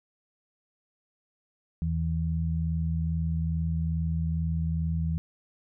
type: tone pair together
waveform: sine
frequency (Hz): 80.42 / 162.8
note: E2 / E3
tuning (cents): -42 / -21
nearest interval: octave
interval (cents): 1221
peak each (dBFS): -28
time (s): 1.82-5.18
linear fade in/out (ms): 0
effects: none